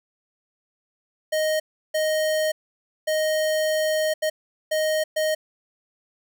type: tone bursts at uneven times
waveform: square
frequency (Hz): 622.3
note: D#5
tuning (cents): 0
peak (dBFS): -21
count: 6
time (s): 1.32-1.6 / 1.94-2.52 / 3.07-4.14 / 4.22-4.3 / 4.71-5.04 / 5.16-5.35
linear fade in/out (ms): 10
effects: none